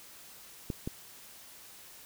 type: clicks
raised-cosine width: 3 ms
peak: -20 / -21 dBFS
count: 2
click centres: 0.702 / 0.875 s
effects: white hiss -52 dBFS RMS until 2.05 s